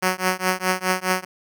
5% pulse tone with tremolo, 185.1 Hz, F#3, 1 cent sharp, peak -5 dBFS, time 0.02-1.25 s, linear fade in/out 10 ms, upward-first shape triangle, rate 4.8 Hz, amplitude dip 100%, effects none

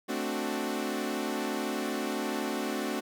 sawtooth chord, D dominant seventh, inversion second, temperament equal, 220 / 261.6 / 293.7 / 370 Hz, A3 / C4 / D4 / F#4, 0 / 0 / 0 / 0 cents, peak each -32 dBFS, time 0.08-3.01 s, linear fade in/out 20 ms, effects none

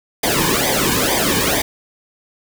pink noise with flanger, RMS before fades -17 dBFS, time 0.23-1.62 s, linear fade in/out 5 ms, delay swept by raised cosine 0.72 to 1.52 ms, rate 2.2 Hz, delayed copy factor -0.9, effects none

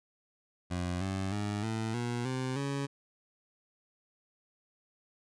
20% pulse tone with pitch steps, 89 / 95.94 / 103.42 / 111.49 / 120.18 / 129.55 / 139.66 Hz, F2 / G2 / G#2 / A2 / B2 / C3 / C#3, +33 / -37 / -7 / +23 / -47 / -17 / +13 cents, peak -27 dBFS, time 0.7-2.87 s, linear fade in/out 20 ms, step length 310 ms, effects resampled to 22050 Hz

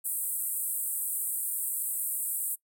pink band-pass noise, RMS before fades -32 dBFS, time 0.04-2.56 s, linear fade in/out 20 ms, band 8100 to 16000 Hz, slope 96 dB/octave, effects noise-tail reverb RT60 0.1 s tail -22 dB re dry

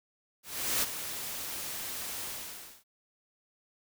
white noise with ADSR envelope, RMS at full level -28 dBFS, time 0.43-2.84 s, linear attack 400 ms, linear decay 21 ms, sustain -10 dB, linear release 600 ms, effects none

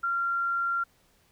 sine tone, 1380 Hz, F6, 21 cents flat, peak -25 dBFS, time 0.03-0.84 s, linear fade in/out 10 ms, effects pink hiss -65 dBFS RMS until 1.31 s

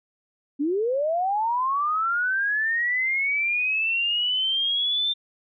sine linear sweep, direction up, 270 to 3593 Hz, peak -21 dBFS, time 0.59-5.14 s, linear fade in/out 20 ms, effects none

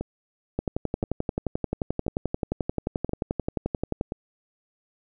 two click trains, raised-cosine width 2 ms, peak -16 / -12 dBFS, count 5 / 40, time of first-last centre 0.01-4.121 / 0.59-4.011 s, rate 0.973 / 11.4 Hz, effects none

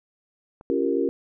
click, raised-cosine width 1 ms, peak -30 dBFS, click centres 0.611 s
sine chord, G half-diminished seventh, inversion second, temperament equal with one note detuned, 277.2 / 344 / 392 / 466.2 Hz, Db4 / F4 / G4 / Bb4, 0 / -26 / 0 / 0 cents, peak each -26 dBFS, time 0.7-1.09 s, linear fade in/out 0 ms
effects none

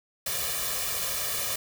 white noise with comb filter, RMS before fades -30 dBFS, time 0.26-1.56 s, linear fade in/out 5 ms, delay 1.7 ms, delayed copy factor +0.95, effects none

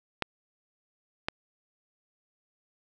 clicks, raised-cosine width 0.3 ms, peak -11 / -12 dBFS, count 2, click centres 0.223 / 1.285 s, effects none

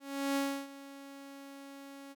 sawtooth tone with ADSR envelope, 276.9 Hz, C#4, 2 cents flat, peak -25 dBFS, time 0-2.15 s, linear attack 360 ms, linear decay 310 ms, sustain -18 dB, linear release 36 ms, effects none

